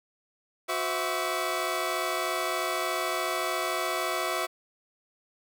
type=tone cluster; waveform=20% pulse; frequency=363.9 / 516 / 654 / 1135 Hz; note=F#4 / C5 / E5 / C#6; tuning=-29 / -24 / -14 / +41 cents; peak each=-29 / -31 / -26 / -29 dBFS; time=0.68-4.47 s; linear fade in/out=20 ms; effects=none

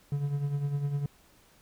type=tone with tremolo; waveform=triangle; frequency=142.9 Hz; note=D3; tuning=47 cents flat; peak=-23 dBFS; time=0.12-1.06 s; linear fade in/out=2 ms; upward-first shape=triangle; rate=9.9 Hz; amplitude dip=65%; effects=pink hiss -61 dBFS RMS until 1.61 s

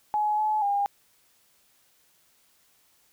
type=tone with pitch steps; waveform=sine; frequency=844 / 856 / 807 Hz; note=G#5 / A5 / G#5; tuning=+28 / -48 / -50 cents; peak=-22 dBFS; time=0.14-0.86 s; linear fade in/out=0 ms; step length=240 ms; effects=white hiss -64 dBFS RMS until 3.12 s

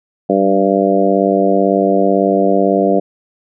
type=harmonic tone with a mistuned harmonic; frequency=98 Hz; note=G2; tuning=in tune; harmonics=2 / 3 / 4 / 5 / 6 / 7; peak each=-17 / -17 / -17 / -17 / -17 / -17 dBFS; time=0.29-3 s; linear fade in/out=10 ms; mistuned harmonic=2; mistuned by=-19 cents; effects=none

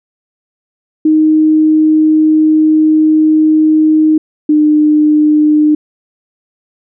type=tone pair in turn; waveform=sine; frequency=311.1 / 302.6 Hz; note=D#4 / D#4; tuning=0 / -48 cents; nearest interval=unison; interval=48 cents; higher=first; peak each=-5 dBFS; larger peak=neither; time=1.05-4.18 / 4.49-5.75 s; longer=first; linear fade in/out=5 ms; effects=none

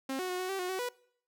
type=tone with pitch steps; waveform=sawtooth; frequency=267.1 / 368.4 / 363.2 / 369.5 / 387 / 362.7 / 376.2 / 490.9 Hz; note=C4 / F#4 / F#4 / F#4 / G4 / F#4 / F#4 / B4; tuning=+36 / -7 / -32 / -2 / -22 / -34 / +29 / -10 cents; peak=-29 dBFS; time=0.09-0.89 s; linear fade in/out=5 ms; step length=100 ms; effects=noise-tail reverb RT60 0.6 s tail -22 dB re dry

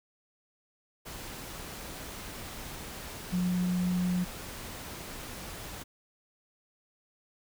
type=tone in noise; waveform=sine; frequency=180 Hz; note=F#3; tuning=47 cents flat; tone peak=-26 dBFS; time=3.32-4.25 s; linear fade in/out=20 ms; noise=pink; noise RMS=-42 dBFS; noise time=1.05-5.84 s; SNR=+13 dB; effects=none

